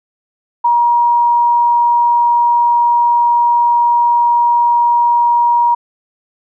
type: tone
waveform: sine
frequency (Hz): 951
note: A#5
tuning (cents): +34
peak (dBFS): -8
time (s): 0.64-5.75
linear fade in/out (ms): 10
effects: none